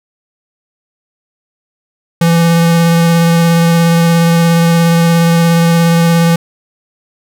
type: tone with vibrato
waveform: square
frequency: 167.9 Hz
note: E3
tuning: 32 cents sharp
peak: -7 dBFS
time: 2.21-6.36 s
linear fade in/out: 5 ms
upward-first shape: triangle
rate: 17 Hz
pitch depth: 14 cents each way
effects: none